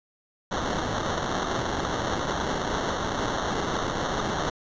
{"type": "noise with sample-and-hold", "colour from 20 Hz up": "violet", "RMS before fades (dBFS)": -28, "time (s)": [0.51, 4.5], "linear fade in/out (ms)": 5, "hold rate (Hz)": 2450, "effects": ["resampled to 16000 Hz"]}